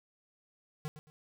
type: tone with echo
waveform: square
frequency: 152.5 Hz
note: D#3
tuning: 34 cents flat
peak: -36 dBFS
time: 0.85-0.88 s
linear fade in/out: 0 ms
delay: 110 ms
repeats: 2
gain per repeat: -11 dB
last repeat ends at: 1.1 s
effects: none